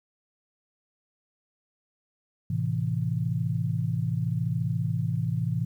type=chord; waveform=sine; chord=A minor; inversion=none; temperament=equal; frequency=110 / 130.81 / 164.81 Hz; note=A2 / C3 / E3; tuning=0 / 0 / 0 cents; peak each=-29 dBFS; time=2.5-5.65 s; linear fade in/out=5 ms; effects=10-bit

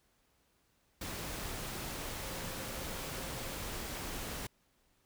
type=tone in noise; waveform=sine; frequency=531 Hz; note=C5; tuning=25 cents sharp; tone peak=-51 dBFS; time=2.23-3.59 s; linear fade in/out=5 ms; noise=pink; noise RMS=-41 dBFS; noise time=1.01-4.47 s; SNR=-13 dB; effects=pink hiss -73 dBFS RMS until 5.05 s

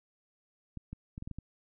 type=clicks; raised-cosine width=5 ms; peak=-28 dBFS; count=7; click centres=0.773 / 0.93 / 1.179 / 1.224 / 1.275 / 1.313 / 1.386 s; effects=none

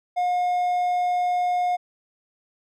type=tone; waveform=triangle; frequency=717 Hz; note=F5; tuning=45 cents sharp; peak=-18 dBFS; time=0.16-1.77 s; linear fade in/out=20 ms; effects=none

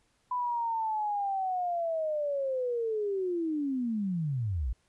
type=linear sweep; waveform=sine; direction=down; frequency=1000 to 50.8 Hz; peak=-28 dBFS; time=0.31-4.73 s; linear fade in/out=5 ms; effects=pink hiss -71 dBFS RMS until 4.88 s + resampled to 24000 Hz

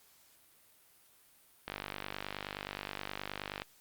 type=click train; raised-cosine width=0.3 ms; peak=-21 dBFS; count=97; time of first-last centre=1.68-3.619 s; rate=49.5 Hz; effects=white hiss -64 dBFS RMS until 3.8 s + Opus 48 kbps

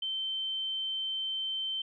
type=tone; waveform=sine; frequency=3100 Hz; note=G7; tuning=20 cents flat; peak=-31 dBFS; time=0.02-1.82 s; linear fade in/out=5 ms; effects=none

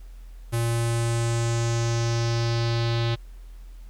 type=tone with low-pass filter sweep; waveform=square; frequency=116.6 Hz; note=A#2; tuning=1 cent sharp; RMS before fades=-24 dBFS; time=0.52-3.16 s; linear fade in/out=20 ms; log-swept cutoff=11000 to 3800 Hz; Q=3.2; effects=added 42 Hz sine -39 dBFS peak until 3.89 s + pink hiss -60 dBFS RMS until 3.89 s

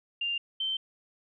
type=tone pair in turn; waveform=sine; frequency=2794 / 3106 Hz; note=F7 / G7; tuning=0 / -17 cents; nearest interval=major second; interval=183 cents; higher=second; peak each=-28 / -28 dBFS; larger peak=neither; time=0.21-0.38 / 0.6-0.77 s; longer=neither; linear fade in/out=5 ms; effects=none

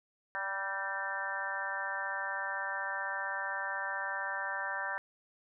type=harmonic tone with a mistuned harmonic; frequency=194.8 Hz; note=G3; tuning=11 cents flat; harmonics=3 / 4 / 5 / 6 / 7 / 8 / 9; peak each=-45 / -43 / -41 / -45 / -45 / -38 / -39 dBFS; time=0.35-4.98 s; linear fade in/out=0 ms; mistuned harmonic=9; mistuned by=+38 cents; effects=none

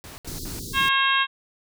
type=noise bursts; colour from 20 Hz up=pink; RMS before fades=-41 dBFS; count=3; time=0.04-0.592 s; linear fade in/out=0 ms; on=140 ms; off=66 ms
type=band-stop noise; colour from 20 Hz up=pink; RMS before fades=-34 dBFS; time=0.27-0.89 s; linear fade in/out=5 ms; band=420 to 3900 Hz; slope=48 dB/octave
type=harmonic tone; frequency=540 Hz; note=C#5; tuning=45 cents flat; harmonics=2 / 3 / 4 / 5 / 6 / 7; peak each=-23 / -23 / -30 / -25 / -26 / -29 dBFS; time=0.73-1.27 s; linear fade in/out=50 ms
effects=none

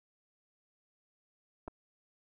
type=clicks; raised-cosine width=1 ms; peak=-29 / -29 dBFS; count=2; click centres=1.678 / 1.681 s; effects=none

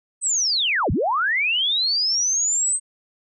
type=linear two-way sweep; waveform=sine; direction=down then up; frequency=8372 to 51.91 to 8372 Hz; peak=-18 dBFS; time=0.21-2.8 s; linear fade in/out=50 ms; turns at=0.91 s; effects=none

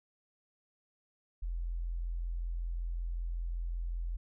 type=tone; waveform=sine; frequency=42.66 Hz; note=F1; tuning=40 cents flat; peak=-33 dBFS; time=1.42-4.17 s; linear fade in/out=10 ms; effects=none

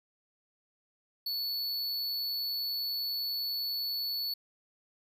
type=tone; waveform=square; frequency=4435 Hz; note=C#8; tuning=in tune; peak=-32 dBFS; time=1.26-4.34 s; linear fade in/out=5 ms; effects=none

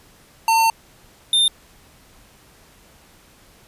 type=tone pair in turn; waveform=square; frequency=903 / 3612 Hz; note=A5 / A7; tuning=+45 / +45 cents; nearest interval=2 octaves; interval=2400 cents; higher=second; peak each=-14 / -14 dBFS; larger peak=neither; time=0.48-0.7 / 1.33-1.48 s; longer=first; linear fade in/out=2 ms; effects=pink hiss -51 dBFS RMS until 3.67 s + resampled to 32000 Hz

